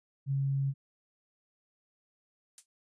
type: tone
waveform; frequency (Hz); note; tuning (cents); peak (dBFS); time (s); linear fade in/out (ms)
sine; 137.3; C#3; -16; -27; 0.26-0.74; 50
type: noise with exponential decay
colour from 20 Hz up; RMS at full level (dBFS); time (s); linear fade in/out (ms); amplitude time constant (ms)
violet; -38; 2.58-2.66; 1; 17
effects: resampled to 22050 Hz